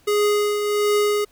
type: tone with tremolo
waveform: square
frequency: 415.3 Hz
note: G#4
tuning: in tune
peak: -16 dBFS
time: 0.07-1.25 s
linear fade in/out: 10 ms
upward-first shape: triangle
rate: 1.4 Hz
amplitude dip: 50%
effects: pink hiss -57 dBFS RMS until 1.31 s